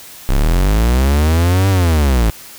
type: linear two-way sweep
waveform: 45% pulse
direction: up then down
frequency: 30.87 to 98.3 to 51.9 Hz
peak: -10 dBFS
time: 0.29-2.3 s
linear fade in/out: 0 ms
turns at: 1.69 s
effects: white hiss -36 dBFS RMS until 2.58 s